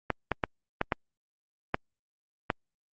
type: clicks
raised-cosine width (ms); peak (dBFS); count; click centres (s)
0.5; -10; 7; 0.103 / 0.317 / 0.438 / 0.814 / 0.922 / 1.744 / 2.502
effects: Opus 48 kbps